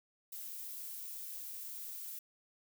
violet noise, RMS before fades -45 dBFS, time 0.32-2.19 s, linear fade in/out 5 ms, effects none

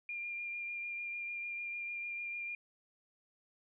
sine tone with vibrato, 2400 Hz, D7, 37 cents sharp, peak -38 dBFS, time 0.09-2.55 s, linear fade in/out 2 ms, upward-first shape sine, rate 6.7 Hz, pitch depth 14 cents each way, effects none

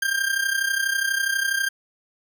40% pulse tone with amplitude modulation, 1592 Hz, G6, 26 cents sharp, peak -17 dBFS, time 0.02-1.69 s, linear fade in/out 5 ms, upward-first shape sine, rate 32.2 Hz, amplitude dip 70%, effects none

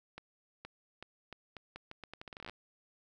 accelerating click train, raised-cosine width 0.3 ms, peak -29 dBFS, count 20, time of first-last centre 0.18-2.496 s, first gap 470 ms, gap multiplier 0.8, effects none

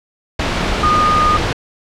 sine tone in noise, 1226 Hz, D#6, 26 cents flat, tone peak -11 dBFS, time 0.83-1.37 s, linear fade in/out 5 ms, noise pink, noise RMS -17 dBFS, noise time 0.39-1.53 s, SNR +3 dB, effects low-pass 4000 Hz 12 dB/octave

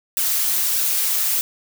blue noise with flanger, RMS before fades -20 dBFS, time 0.17-1.41 s, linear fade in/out 0 ms, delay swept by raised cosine 0.92 to 6.82 ms, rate 1.6 Hz, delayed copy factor -0.55, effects none

